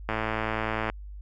click train, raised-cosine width 0.5 ms, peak -13 dBFS, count 90, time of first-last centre 0.09-0.899 s, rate 110 Hz, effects added 50 Hz sine -38 dBFS peak until 1.21 s

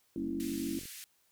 sine chord, G diminished seventh, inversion none, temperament equal with one note detuned, 196 / 231.9 / 277.2 / 329.6 Hz, G3 / Bb3 / Db4 / Fb4, 0 / -9 / 0 / 0 cents, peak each -43 / -40 / -37 / -37 dBFS, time 0.16-0.79 s, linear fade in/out 2 ms
click train, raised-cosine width 3 ms, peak -38 dBFS, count 33, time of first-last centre 0.18-0.855 s, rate 47.4 Hz
white band-pass noise, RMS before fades -47 dBFS, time 0.4-1.04 s, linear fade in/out 0 ms, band 1800 to 14000 Hz, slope 24 dB/octave
effects white hiss -71 dBFS RMS until 1.31 s

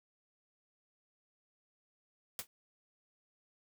white noise with exponential decay, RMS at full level -35 dBFS, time 2.39-2.47 s, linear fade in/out 1 ms, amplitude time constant 17 ms, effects none

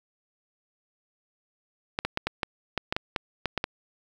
clicks, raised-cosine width 0.3 ms, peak -10 dBFS, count 12, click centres 1.989 / 2.05 / 2.174 / 2.27 / 2.432 / 2.777 / 2.925 / 2.965 / 3.162 / 3.457 / 3.577 / 3.641 s, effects 7-bit

